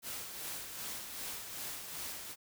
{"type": "noise with tremolo", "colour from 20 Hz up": "white", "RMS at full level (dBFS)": -41, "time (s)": [0.02, 2.36], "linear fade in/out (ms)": 50, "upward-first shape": "sine", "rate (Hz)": 2.6, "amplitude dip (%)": 45, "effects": []}